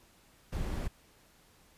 brown noise, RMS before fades -34 dBFS, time 0.52-0.88 s, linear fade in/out 10 ms, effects pink hiss -63 dBFS RMS until 1.77 s + resampled to 32000 Hz

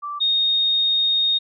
sine tone pair in turn, 1168 / 3708 Hz, D6 / A#7, -10 / -10 cents, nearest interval octave + minor sixth, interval 2000 cents, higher second, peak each -26 / -16 dBFS, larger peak second, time 0.02-0.2 / 0.2-1.39 s, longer second, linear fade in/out 20 ms, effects none

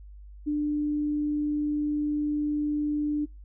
sine tone, 296.7 Hz, D4, 18 cents sharp, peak -24 dBFS, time 0.46-3.26 s, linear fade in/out 20 ms, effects noise-tail reverb RT60 0.2 s tail -25 dB re dry + added 50 Hz sine -43 dBFS peak until 3.44 s

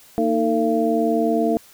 sine tone cluster, 230.8 / 310.8 / 450.3 / 680 Hz, A#3 / D#4 / A4 / F5, -17 / -2 / +40 / -46 cents, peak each -22 dBFS, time 0.18-1.57 s, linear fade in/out 0 ms, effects white hiss -49 dBFS RMS until 1.73 s

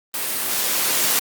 white noise with level ramp, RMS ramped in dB -25 to -18 dBFS, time 0.14-1.19 s, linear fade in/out 2 ms, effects high-pass 200 Hz 12 dB/octave + Opus 24 kbps

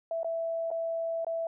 sine tone with dropouts, 661 Hz, E5, 5 cents sharp, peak -29 dBFS, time 0.11-1.47 s, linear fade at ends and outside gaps 2 ms, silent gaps 0.232-0.245 / 0.705-0.713 / 1.247-1.267 s, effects none

